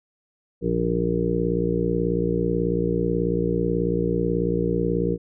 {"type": "harmonic tone", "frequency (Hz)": 58.27, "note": "A#1", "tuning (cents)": 0, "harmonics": [1, 2, 3, 5, 6, 7, 8], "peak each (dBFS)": [-31, -31, -25, -29, -29, -28, -26], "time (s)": [0.61, 5.18], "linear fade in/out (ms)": 50, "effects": []}